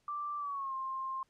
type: tone with pitch glide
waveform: sine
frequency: 1174.7 to 1058.7 Hz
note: D6 to C6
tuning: 0 to +20 cents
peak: -35 dBFS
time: 0.08-1.23 s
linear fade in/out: 2 ms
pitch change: -180 cents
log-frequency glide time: 0.38-0.74 s
effects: pink hiss -75 dBFS RMS until 1.29 s + low-pass 9000 Hz 12 dB/octave